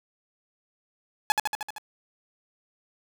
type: tone with echo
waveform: sawtooth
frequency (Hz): 849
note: G#5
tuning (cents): +38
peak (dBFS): -14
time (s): 1.3-1.32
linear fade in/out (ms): 0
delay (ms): 77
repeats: 6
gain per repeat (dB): -3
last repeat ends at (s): 1.782
effects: none